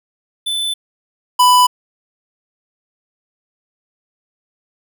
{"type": "tone pair in turn", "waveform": "square", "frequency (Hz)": [3513, 993.8], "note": ["A7", "B5"], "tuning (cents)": [-3, 11], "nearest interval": "octave + minor seventh", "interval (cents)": 2186, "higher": "first", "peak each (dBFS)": [-18, -8], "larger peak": "second", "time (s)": [[0.46, 0.74], [1.39, 1.67]], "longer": "neither", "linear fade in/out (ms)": 10, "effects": []}